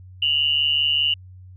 sine tone pair together, 2815 / 2960 Hz, F7 / F#7, +13 / 0 cents, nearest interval minor second, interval 87 cents, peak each -20 dBFS, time 0.22-1.14 s, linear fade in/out 5 ms, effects added 92 Hz sine -40 dBFS peak until 1.56 s

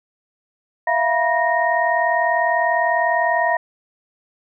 sine tone cluster, 660 / 700 / 965 / 1857 Hz, E5 / F5 / B5 / A#6, +2 / +4 / -40 / -7 cents, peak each -21 dBFS, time 0.87-3.57 s, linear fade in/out 5 ms, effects none

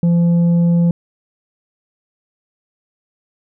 triangle tone with tanh clipping, 171.1 Hz, F3, 35 cents flat, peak -11 dBFS, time 0.03-0.91 s, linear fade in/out 2 ms, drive 9 dB, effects none

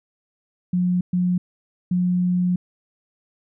sine tone bursts at uneven times, 179.5 Hz, F3, 48 cents sharp, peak -17 dBFS, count 3, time 0.73-1.01 / 1.13-1.38 / 1.91-2.56 s, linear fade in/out 5 ms, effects none

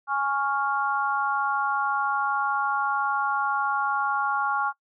sine chord, Db major, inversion second, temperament equal, 830.6 / 1108.7 / 1396.9 Hz, Ab5 / Db6 / F6, 0 / 0 / 0 cents, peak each -27 dBFS, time 0.07-4.73 s, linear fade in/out 50 ms, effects noise-tail reverb RT60 0.1 s tail -21 dB re dry

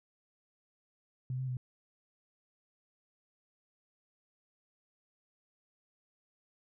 sine tone with pitch steps, 128 / 130.6 / 126.2 Hz, C3 / C3 / B2, -38 / -3 / +38 cents, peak -33 dBFS, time 1.3-1.57 s, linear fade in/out 2 ms, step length 90 ms, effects none

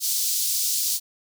pink high-pass noise, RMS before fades -24 dBFS, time 0-1 s, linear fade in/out 50 ms, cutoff 4500 Hz, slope 24 dB/octave, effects none

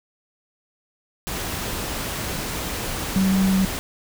sine tone in noise, 190.9 Hz, G3, 46 cents flat, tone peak -16 dBFS, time 3.16-3.65 s, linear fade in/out 0 ms, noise pink, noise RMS -28 dBFS, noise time 1.27-3.79 s, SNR +9 dB, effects none

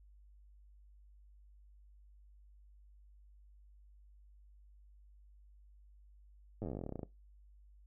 slowing click train, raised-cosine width 2 ms, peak -28 dBFS, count 21, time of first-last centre 6.62-7.032 s, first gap 9 ms, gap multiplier 1.08, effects noise-tail reverb RT60 0.2 s tail -19 dB re dry + added 50 Hz sine -58 dBFS peak until 7.86 s

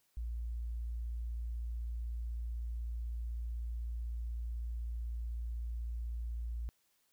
sine tone, 58 Hz, A#1, 8 cents flat, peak -36 dBFS, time 0.17-6.69 s, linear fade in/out 0 ms, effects white hiss -75 dBFS RMS until 7.12 s

